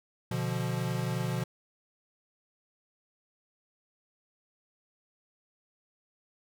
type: chord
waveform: square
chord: B diminished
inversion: none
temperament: equal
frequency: 123.47 / 146.83 / 174.61 Hz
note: B2 / D3 / F3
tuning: 0 / 0 / 0 cents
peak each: -33 / -37 / -35 dBFS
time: 0.31-1.44 s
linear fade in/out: 5 ms
effects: none